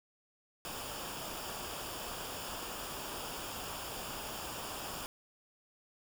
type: noise with comb filter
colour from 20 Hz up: pink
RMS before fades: -42 dBFS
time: 0.65-5.06 s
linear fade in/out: 0 ms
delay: 0.49 ms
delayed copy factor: -0.6
effects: none